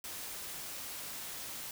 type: noise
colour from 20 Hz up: white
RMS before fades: -43 dBFS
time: 0.04-1.71 s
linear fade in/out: 2 ms
effects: none